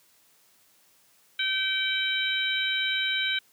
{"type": "harmonic tone", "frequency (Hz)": 771, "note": "G5", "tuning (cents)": -29, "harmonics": [2, 3, 4, 5], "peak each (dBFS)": [-30, -30, -30, -30], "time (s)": [1.39, 3.39], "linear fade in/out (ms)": 5, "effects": ["white hiss -62 dBFS RMS until 3.52 s", "high-pass 100 Hz 12 dB/octave"]}